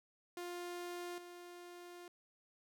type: tone with level steps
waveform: sawtooth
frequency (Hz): 351.7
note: F4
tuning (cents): +12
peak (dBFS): -39 / -47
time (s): 0.37-2.08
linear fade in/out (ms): 2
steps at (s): 1.18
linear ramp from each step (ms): 2
effects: none